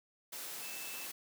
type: tone in noise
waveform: sine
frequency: 2637 Hz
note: E7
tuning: in tune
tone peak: -48 dBFS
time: 0.62-1.06 s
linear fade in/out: 10 ms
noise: white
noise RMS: -44 dBFS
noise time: 0.32-1.12 s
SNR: -7 dB
effects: high-pass 200 Hz 12 dB/octave